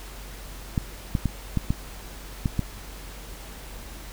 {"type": "clicks", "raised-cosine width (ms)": 5, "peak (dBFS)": -10, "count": 7, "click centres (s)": [0.778, 1.152, 1.257, 1.573, 1.705, 2.458, 2.593], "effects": ["added 47 Hz sine -40 dBFS peak until 4.12 s", "pink hiss -43 dBFS RMS until 4.12 s"]}